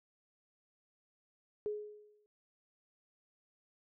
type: tone with exponential decay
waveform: sine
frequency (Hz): 420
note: G#4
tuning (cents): +19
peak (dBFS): -32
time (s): 1.66-2.26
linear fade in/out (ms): 0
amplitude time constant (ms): 130
effects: none